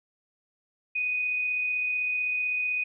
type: tone with amplitude modulation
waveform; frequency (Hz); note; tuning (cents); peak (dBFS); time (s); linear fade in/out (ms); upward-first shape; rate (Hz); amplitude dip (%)
sine; 2489; D#7; 0; -24; 0.95-2.84; 10; sine; 35.8; 25
effects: none